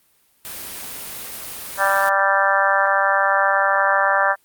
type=noise; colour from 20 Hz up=white; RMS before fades=-32 dBFS; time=0.45-2.09 s; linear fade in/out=0 ms
type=harmonic tone; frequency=196 Hz; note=G3; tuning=in tune; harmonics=3 / 4 / 5 / 6 / 7 / 8 / 9; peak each=-22 / -22 / -23 / -22 / -23 / -21 / -22 dBFS; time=1.77-4.36 s; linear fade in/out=50 ms
effects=white hiss -60 dBFS RMS until 4.44 s + Opus 32 kbps